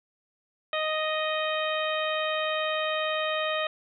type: harmonic tone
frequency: 622.3 Hz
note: D#5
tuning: in tune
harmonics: 1 / 2 / 3 / 4 / 5 / 6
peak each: -29 / -32 / -34 / -35 / -36 / -37 dBFS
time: 0.73-3.67 s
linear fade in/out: 2 ms
effects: none